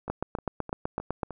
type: two click trains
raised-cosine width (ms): 1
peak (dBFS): -23 / -14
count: 5 / 10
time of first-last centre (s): 0.08-1.307 / 0.1-1.232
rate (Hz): 3.26 / 7.95
effects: none